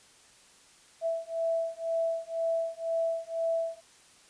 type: beating tone pair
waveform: sine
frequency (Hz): 659.3 / 661.3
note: E5 / E5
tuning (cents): 0 / +5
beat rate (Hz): 2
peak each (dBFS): -31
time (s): 1.01-3.81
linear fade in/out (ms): 50
effects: white hiss -58 dBFS RMS until 4.29 s + resampled to 22050 Hz